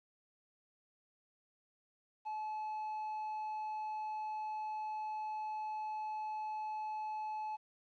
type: tone with quantisation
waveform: triangle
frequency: 860 Hz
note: A5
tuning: 40 cents flat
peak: -36 dBFS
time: 2.25-7.57 s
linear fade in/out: 20 ms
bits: 11
effects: low-pass 4000 Hz 12 dB/octave